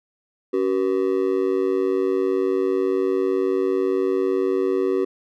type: tone with amplitude modulation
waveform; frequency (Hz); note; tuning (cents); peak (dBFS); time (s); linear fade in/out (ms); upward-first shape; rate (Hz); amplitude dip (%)
triangle; 379.5; F#4; +44; -12; 0.53-5.05; 10; sine; 100; 100
effects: none